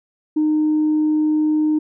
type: tone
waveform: sine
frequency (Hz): 306.8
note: D#4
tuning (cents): -24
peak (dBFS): -13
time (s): 0.36-1.79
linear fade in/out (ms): 10
effects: tanh soft clip ceiling -11 dBFS